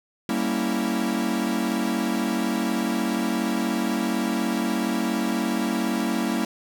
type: chord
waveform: 45% pulse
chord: G diminished seventh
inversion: none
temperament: equal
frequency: 196 / 233.1 / 277.2 / 329.6 Hz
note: G3 / Bb3 / Db4 / Fb4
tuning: 0 / 0 / 0 / 0 cents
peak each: -29 / -26 / -30 / -29 dBFS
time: 0.29-6.45 s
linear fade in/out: 2 ms
effects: none